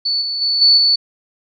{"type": "tone with level steps", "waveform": "sine", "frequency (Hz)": 4464, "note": "C#8", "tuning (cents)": 11, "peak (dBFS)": [-15, -19, -14, -7, -10], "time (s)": [0.05, 0.96], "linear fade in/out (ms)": 10, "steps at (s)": [0.21, 0.41, 0.61, 0.77], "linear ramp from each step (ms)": 10, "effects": []}